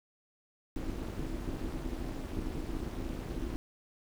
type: noise with amplitude modulation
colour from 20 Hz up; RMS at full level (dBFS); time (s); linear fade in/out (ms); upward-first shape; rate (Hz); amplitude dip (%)
brown; -33; 0.76-3.56; 0; sine; 293; 95
effects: none